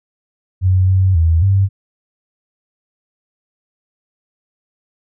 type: tone with pitch steps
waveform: sine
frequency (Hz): 92.9 / 94.3 / 81.8 / 97.5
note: F#2 / F#2 / E2 / G2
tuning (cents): +7 / +33 / -13 / -9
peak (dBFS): -9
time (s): 0.61-1.69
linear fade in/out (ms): 50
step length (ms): 270
effects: none